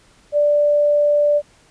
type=tone; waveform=sine; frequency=587.3 Hz; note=D5; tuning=in tune; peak=-12 dBFS; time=0.32-1.42 s; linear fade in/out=50 ms; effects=pink hiss -53 dBFS RMS until 1.7 s + resampled to 22050 Hz